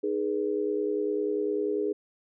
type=tone cluster; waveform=sine; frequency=307.8 / 415.2 / 485.3 Hz; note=D#4 / G#4 / B4; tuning=-19 / 0 / -30 cents; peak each=-32 / -27 / -34 dBFS; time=0.03-1.93 s; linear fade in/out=10 ms; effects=none